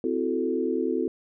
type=chord; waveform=sine; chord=F# half-diminished seventh; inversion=second; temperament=equal with one note detuned; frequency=258.5 / 329.6 / 370 / 440 Hz; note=C4 / E4 / F#4 / A4; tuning=-21 / 0 / 0 / 0 cents; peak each=-29 dBFS; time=0.04-1.08 s; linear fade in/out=2 ms; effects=none